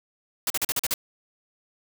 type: noise bursts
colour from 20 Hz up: white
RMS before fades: -25 dBFS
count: 7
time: 0.47-0.94 s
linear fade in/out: 2 ms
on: 32 ms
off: 41 ms
effects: none